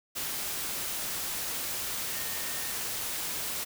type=tone in noise; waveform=sine; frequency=1833 Hz; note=A#6; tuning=30 cents flat; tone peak=-45 dBFS; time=2.14-2.72 s; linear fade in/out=20 ms; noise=white; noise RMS=-34 dBFS; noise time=0.15-3.65 s; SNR=-14 dB; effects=none

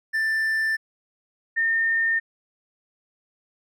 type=tone pair in turn; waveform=triangle / sine; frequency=1774 / 1818.6 Hz; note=A6 / A#6; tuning=+14 / -43 cents; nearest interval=unison; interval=43 cents; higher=second; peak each=-19 dBFS; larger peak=neither; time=0.13-0.77 / 1.56-2.2 s; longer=neither; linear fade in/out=20 ms; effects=none

